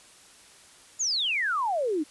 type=exponential sweep; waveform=sine; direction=down; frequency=7150 to 282.8 Hz; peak=-24 dBFS; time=0.99-2.04 s; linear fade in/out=20 ms; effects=white hiss -53 dBFS RMS until 2.1 s + resampled to 24000 Hz